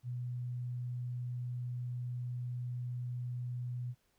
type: tone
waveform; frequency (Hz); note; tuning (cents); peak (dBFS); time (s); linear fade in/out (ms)
sine; 123.1; B2; -5; -36; 0.03-3.95; 50
effects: pink hiss -75 dBFS RMS until 4.18 s